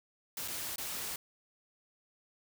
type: noise with dropouts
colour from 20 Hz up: white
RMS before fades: -39 dBFS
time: 0.37-1.16 s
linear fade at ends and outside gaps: 2 ms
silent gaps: 0.478-0.482 / 0.759-0.781 s
effects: none